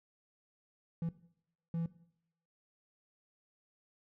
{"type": "tone bursts at uneven times", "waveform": "triangle", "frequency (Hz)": 166.6, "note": "E3", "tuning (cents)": 19, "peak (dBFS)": -31, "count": 2, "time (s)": [[1.02, 1.09], [1.74, 1.86]], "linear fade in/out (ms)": 2, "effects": ["noise-tail reverb RT60 0.7 s tail -17 dB re dry"]}